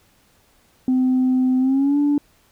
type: tone with pitch glide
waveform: sine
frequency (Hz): 256.6 to 289.7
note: C4 to D4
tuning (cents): -34 to -24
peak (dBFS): -13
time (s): 0.88-2.18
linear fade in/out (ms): 2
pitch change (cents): +210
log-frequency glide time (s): 1.59-1.98
effects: tanh soft clip ceiling -12 dBFS + pink hiss -58 dBFS RMS until 2.51 s